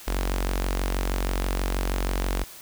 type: tone with notch filter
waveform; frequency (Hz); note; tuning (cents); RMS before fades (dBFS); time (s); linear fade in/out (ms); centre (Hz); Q
sawtooth; 46.25; F#1; 0; -26; 0.07-2.44; 10; 120; 0.52
effects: white hiss -44 dBFS RMS until 2.61 s